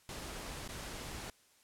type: noise with dropouts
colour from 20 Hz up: pink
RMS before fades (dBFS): -44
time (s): 0.09-1.3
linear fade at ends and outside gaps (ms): 1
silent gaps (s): 0.678-0.689
effects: white hiss -67 dBFS RMS until 1.63 s + low-pass 11000 Hz 12 dB/octave